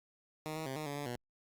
10% pulse tone with pitch steps, 155.2 / 158.4 / 132.9 / 153.9 / 143 / 144.6 / 121.7 Hz, D#3 / D#3 / C3 / D#3 / D3 / D3 / B2, -4 / +31 / +27 / -19 / -46 / -27 / -25 cents, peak -30 dBFS, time 0.46-1.16 s, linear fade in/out 0 ms, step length 100 ms, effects Opus 48 kbps

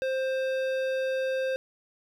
sine tone with hard clipping, 525 Hz, C5, 6 cents sharp, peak -28 dBFS, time 0.02-1.56 s, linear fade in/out 0 ms, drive 13 dB, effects none

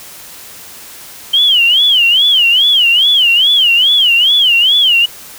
sine tone with vibrato, 3072 Hz, G7, 36 cents flat, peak -6 dBFS, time 1.33-5.06 s, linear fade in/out 10 ms, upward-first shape sine, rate 2.4 Hz, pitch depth 200 cents each way, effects white hiss -33 dBFS RMS until 5.38 s

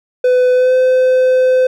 triangle tone with pitch glide, 502 to 512.3 Hz, B4 to C5, +28 to -37 cents, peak -6 dBFS, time 0.24-1.67 s, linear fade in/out 5 ms, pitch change +35 cents, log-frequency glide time 0.53-0.74 s, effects none

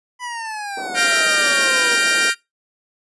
25% pulse exponential sweep, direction down, 1000 to 468.7 Hz, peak -22 dBFS, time 0.19-1.98 s, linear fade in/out 50 ms
white band-pass noise, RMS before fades -32 dBFS, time 0.77-2.3 s, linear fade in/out 2 ms, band 230 to 700 Hz, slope 24 dB/octave
sawtooth chord, G minor seventh, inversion third, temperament equal with one note detuned, 1396.9 / 1568 / 1864.7 / 2371 Hz, F6 / G6 / Bb6 / D7, 0 / 0 / 0 / +16 cents, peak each -17 dBFS, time 0.94-2.35 s, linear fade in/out 50 ms
effects noise-tail reverb RT60 0.2 s tail -22 dB re dry + resampled to 24000 Hz

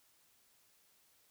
silence, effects white hiss -70 dBFS RMS until 1.3 s

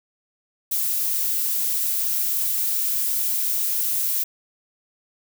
violet noise, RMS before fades -23 dBFS, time 0.71-4.24 s, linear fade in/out 10 ms, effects none

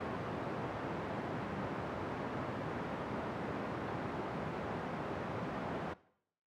pink band-pass noise, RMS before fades -40 dBFS, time 0-5.94 s, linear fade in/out 10 ms, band 130 to 1300 Hz, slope 12 dB/octave, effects noise-tail reverb RT60 0.7 s tail -20 dB re dry + high-pass 60 Hz 12 dB/octave

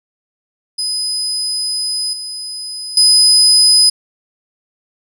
35% pulse tone with level steps, 5010 Hz, D#8, 11 cents sharp, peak -14 / -21 / -4 dBFS, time 0.78-3.9 s, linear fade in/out 10 ms, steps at 2.13 / 2.97 s, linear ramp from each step 2 ms, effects none

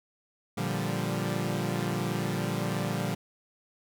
sawtooth chord, G minor seventh, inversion first, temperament equal, 116.54 / 146.83 / 174.61 / 196 Hz, Bb2 / D3 / F3 / G3, 0 / 0 / 0 / 0 cents, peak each -30 dBFS, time 0.57-3.15 s, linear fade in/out 10 ms, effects none

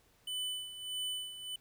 square tone with tremolo, 3000 Hz, F#7, 23 cents sharp, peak -35 dBFS, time 0.27-1.56 s, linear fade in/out 5 ms, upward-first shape sine, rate 1.6 Hz, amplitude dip 70%, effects pink hiss -68 dBFS RMS until 1.6 s

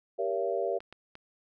sine chord, G diminished seventh, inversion none, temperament just, 392 / 470.4 / 564.5 / 677.4 Hz, G4 / Bb4 / Db5 / Fb5, 0 / +16 / +31 / +47 cents, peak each -33 dBFS, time 0.18-0.79 s, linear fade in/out 20 ms
clicks, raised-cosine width 0.3 ms, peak -30 dBFS, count 3, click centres 0.805 / 0.926 / 1.154 s
effects none

